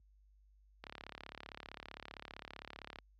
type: click train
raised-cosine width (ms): 0.3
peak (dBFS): -30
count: 77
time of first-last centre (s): 0.84-2.987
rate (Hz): 35.4
effects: added 50 Hz sine -55 dBFS peak until 3.19 s + high-pass 80 Hz 12 dB/octave